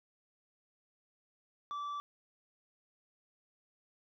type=tone with tanh clipping; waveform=triangle; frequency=1161 Hz; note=D6; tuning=20 cents flat; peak=-38 dBFS; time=1.71-2 s; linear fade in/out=0 ms; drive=9 dB; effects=none

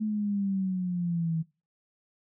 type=exponential sweep; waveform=sine; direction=down; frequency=217.3 to 160 Hz; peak=-26 dBFS; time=0-1.43 s; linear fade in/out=20 ms; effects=noise-tail reverb RT60 0.3 s tail -21 dB re dry

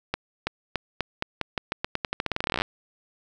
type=accelerating click train; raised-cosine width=0.3 ms; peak=-9 dBFS; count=28; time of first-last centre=0.14-2.619 s; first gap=330 ms; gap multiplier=0.87; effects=none

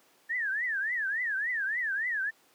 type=tone with vibrato; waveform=sine; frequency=1760 Hz; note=A6; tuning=in tune; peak=-28 dBFS; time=0.29-2.31 s; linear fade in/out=20 ms; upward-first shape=triangle; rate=3.5 Hz; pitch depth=260 cents each way; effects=pink hiss -63 dBFS RMS until 2.54 s + high-pass 300 Hz 12 dB/octave

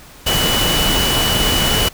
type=tone in noise; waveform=sine; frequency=2960 Hz; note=F#7; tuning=in tune; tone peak=-18 dBFS; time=0.26-1.89 s; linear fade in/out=10 ms; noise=pink; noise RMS=-17 dBFS; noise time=0.26-1.89 s; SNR=-4 dB; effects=pink hiss -41 dBFS RMS until 1.93 s

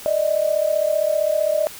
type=tone pair together; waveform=sine; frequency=594.6 / 630 Hz; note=D5 / D#5; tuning=+21 / +21 cents; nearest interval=minor second; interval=100 cents; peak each=-20 / -19 dBFS; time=0.06-1.67 s; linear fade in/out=0 ms; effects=white hiss -38 dBFS RMS until 1.79 s

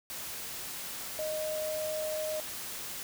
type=tone in noise; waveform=sine; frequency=620 Hz; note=D#5; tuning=6 cents flat; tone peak=-32 dBFS; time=1.19-2.4 s; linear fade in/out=0 ms; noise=white; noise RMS=-40 dBFS; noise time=0.1-3.03 s; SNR=+5 dB; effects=none

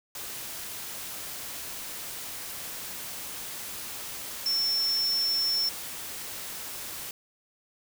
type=tone in noise; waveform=sine; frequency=5400 Hz; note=E8; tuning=41 cents sharp; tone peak=-24 dBFS; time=4.46-5.69 s; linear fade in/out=2 ms; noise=white; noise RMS=-38 dBFS; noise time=0.15-7.11 s; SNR=+11 dB; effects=none

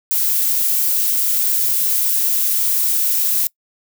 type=noise; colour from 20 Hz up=violet; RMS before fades=-17 dBFS; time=0.11-3.47 s; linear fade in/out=0 ms; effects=noise-tail reverb RT60 0.1 s tail -24 dB re dry

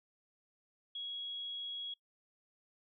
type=tone; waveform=sine; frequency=3322 Hz; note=G#7; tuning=in tune; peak=-39 dBFS; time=0.95-1.94 s; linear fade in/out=5 ms; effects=noise-tail reverb RT60 0.1 s tail -23 dB re dry

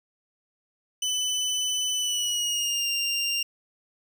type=tone with pitch glide; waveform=25% pulse; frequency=3005 to 2788 Hz; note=F#7 to F7; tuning=+26 to -4 cents; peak=-21 dBFS; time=1.02-3.43 s; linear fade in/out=5 ms; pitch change=-130 cents; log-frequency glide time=1.95-2.89 s; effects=none

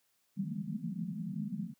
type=band-pass noise; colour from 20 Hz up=white; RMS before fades=-38 dBFS; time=0.36-1.74 s; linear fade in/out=20 ms; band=150 to 230 Hz; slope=96 dB/octave; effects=white hiss -75 dBFS RMS until 1.79 s + high-pass 80 Hz 12 dB/octave

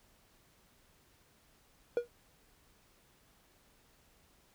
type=tone with exponential decay; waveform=triangle; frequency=479.1 Hz; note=A#4; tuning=47 cents sharp; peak=-22 dBFS; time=1.97-2.08 s; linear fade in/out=1 ms; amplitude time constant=23 ms; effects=pink hiss -67 dBFS RMS until 4.54 s

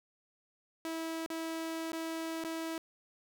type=tone with dropouts; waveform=sawtooth; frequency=325.5 Hz; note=E4; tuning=22 cents flat; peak=-32 dBFS; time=0.85-2.78 s; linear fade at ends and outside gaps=1 ms; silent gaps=1.262-1.302 / 1.92-1.93 / 2.439-2.446 s; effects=none

